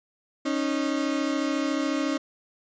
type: tone pair together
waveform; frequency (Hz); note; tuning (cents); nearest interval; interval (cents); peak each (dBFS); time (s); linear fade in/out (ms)
35% pulse; 274.4 / 308.4; C#4 / D#4; -17 / -15; major second; 202; -25 / -26; 0.45-2.18; 10
effects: resampled to 16000 Hz